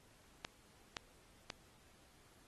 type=clicks; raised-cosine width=0.2 ms; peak=-23 dBFS; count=3; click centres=0.449 / 0.968 / 1.502 s; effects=pink hiss -67 dBFS RMS until 2.47 s + AAC 32 kbps